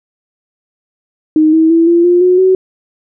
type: tone with pitch steps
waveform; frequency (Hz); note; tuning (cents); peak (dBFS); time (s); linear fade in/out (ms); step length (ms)
sine; 311.1 / 321 / 331.1 / 341.6 / 352.4 / 363.6 / 375.1; D#4 / E4 / E4 / F4 / F4 / F#4 / F#4; 0 / -46 / +8 / -38 / +16 / -30 / +24; -5; 1.36-2.55; 2; 170
effects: none